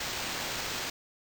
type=noise with sample-and-hold; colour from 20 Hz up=white; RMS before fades=-35 dBFS; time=0-0.9 s; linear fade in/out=5 ms; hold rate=11025 Hz; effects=none